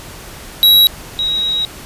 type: tone pair in turn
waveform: square / sine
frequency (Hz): 3870 / 3823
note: B7 / A#7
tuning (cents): -36 / +43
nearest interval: unison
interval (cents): 21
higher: first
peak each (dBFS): -6 / -14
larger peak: first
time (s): 0.63-0.87 / 1.19-1.65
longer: second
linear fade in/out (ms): 0
effects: pink hiss -33 dBFS RMS until 1.85 s + resampled to 32000 Hz